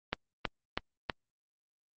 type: click train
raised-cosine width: 0.3 ms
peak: -13 dBFS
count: 4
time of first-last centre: 0.13-1.098 s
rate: 3.1 Hz
effects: low-pass 5000 Hz 12 dB/octave + Opus 32 kbps